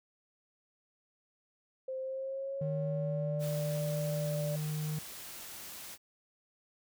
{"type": "tone with pitch glide", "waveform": "sine", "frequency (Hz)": [523.3, 587.4], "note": ["C5", "D5"], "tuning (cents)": [0, 0], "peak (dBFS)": -35, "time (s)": [1.88, 4.56], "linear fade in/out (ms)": 5, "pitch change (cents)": 200, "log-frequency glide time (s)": [1.99, 3.41]}
{"type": "tone with vibrato", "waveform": "triangle", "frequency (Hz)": 153.4, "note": "D#3", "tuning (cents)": -24, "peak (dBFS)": -31, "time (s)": [2.61, 4.99], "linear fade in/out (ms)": 5, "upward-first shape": "sine", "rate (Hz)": 0.86, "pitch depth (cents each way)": 10}
{"type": "noise", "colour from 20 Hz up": "white", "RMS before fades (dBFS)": -46, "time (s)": [3.39, 5.98], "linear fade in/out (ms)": 50}
{"effects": []}